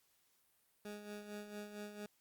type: tone with tremolo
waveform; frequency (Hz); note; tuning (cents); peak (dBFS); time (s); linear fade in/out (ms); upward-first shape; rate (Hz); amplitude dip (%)
20% pulse; 207.7; G#3; 0; -39; 0.85-2.06; 2; sine; 4.4; 60
effects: white hiss -75 dBFS RMS until 2.2 s + Opus 48 kbps